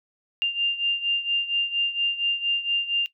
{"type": "beating tone pair", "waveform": "sine", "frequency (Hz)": [2794, 2798.3], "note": ["F7", "F7"], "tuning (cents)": [0, 3], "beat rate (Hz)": 4.3, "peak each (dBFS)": [-23, -27], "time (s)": [0.42, 3.06], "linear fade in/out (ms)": 0, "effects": ["noise-tail reverb RT60 0.1 s tail -18 dB re dry"]}